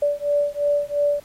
sine beating tone pair, 579 / 581.9 Hz, D5 / D5, -25 / -16 cents, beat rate 2.9 Hz, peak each -21 dBFS, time 0.02-1.2 s, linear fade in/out 5 ms, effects pink hiss -50 dBFS RMS until 1.24 s + MP3 64 kbps

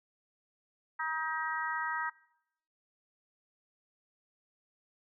harmonic tone, 316.8 Hz, D#4, 31 cents sharp, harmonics 3 / 4 / 5 / 6, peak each -36 / -37 / -38 / -39 dBFS, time 0.99-2.1 s, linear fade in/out 10 ms, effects noise-tail reverb RT60 0.7 s tail -20 dB re dry

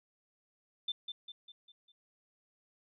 sine tone with echo, 3550 Hz, A7, 15 cents sharp, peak -32 dBFS, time 0.88-0.92 s, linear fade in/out 5 ms, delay 200 ms, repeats 5, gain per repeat -6 dB, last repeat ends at 1.92 s, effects none

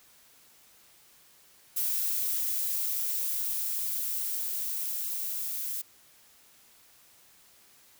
violet noise with level ramp, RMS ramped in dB -29 to -34 dBFS, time 1.76-5.82 s, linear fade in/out 10 ms, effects white hiss -59 dBFS RMS until 7.99 s

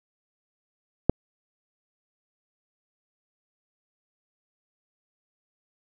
click, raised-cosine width 2 ms, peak -3 dBFS, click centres 1.096 s, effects none

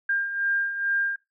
sine beating tone pair, 1600 / 1602.3 Hz, G6 / G6, +35 / +37 cents, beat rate 2.3 Hz, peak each -31 / -24 dBFS, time 0.09-1.16 s, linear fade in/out 5 ms, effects noise-tail reverb RT60 0.2 s tail -20 dB re dry

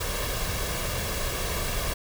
pink noise with comb filter, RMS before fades -29 dBFS, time 0-1.94 s, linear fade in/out 10 ms, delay 1.8 ms, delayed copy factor +0.55, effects none

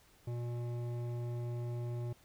sine tone with hard clipping, 120 Hz, B2, 49 cents flat, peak -38 dBFS, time 0.27-2.13 s, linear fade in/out 5 ms, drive 12 dB, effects pink hiss -65 dBFS RMS until 2.24 s

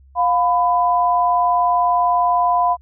sine tone pair together, 707.1 / 1000 Hz, F5 / B5, +21 / +21 cents, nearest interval tritone, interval 600 cents, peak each -16 dBFS, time 0.15-2.77 s, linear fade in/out 50 ms, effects added 67 Hz sine -45 dBFS peak until 2.81 s

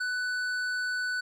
sine tone with hard clipping, 1492 Hz, F#6, 14 cents sharp, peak -30 dBFS, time 0-1.21 s, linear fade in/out 10 ms, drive 9 dB, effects none

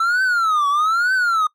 triangle tone with vibrato, 1318.5 Hz, E6, in tune, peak -13 dBFS, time 0-1.47 s, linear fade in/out 5 ms, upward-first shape triangle, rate 1.1 Hz, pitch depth 280 cents each way, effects noise-tail reverb RT60 0.1 s tail -21 dB re dry

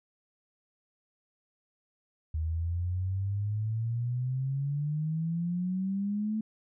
sine exponential sweep, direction up, 77.78 to 220 Hz, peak -28 dBFS, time 2.34-6.41 s, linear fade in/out 5 ms, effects none

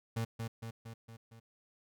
35% pulse tone with echo, 113.9 Hz, A#2, 40 cents flat, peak -31 dBFS, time 0.16-0.25 s, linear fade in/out 10 ms, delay 230 ms, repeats 5, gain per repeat -4 dB, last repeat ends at 1.4 s, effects none

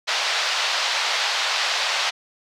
white band-pass noise, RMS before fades -23 dBFS, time 0.07-2.11 s, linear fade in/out 20 ms, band 610 to 4900 Hz, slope 24 dB/octave, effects none

